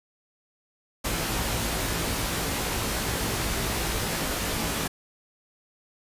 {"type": "noise with comb filter", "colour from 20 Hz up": "pink", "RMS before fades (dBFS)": -28, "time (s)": [1.04, 4.88], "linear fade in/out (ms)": 10, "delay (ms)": 18, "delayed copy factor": 0.6, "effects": ["resampled to 32000 Hz"]}